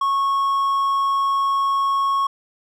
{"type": "tone", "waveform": "triangle", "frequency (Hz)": 1100, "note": "C#6", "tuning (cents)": -14, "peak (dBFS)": -15, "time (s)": [0.01, 2.27], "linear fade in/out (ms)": 5, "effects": []}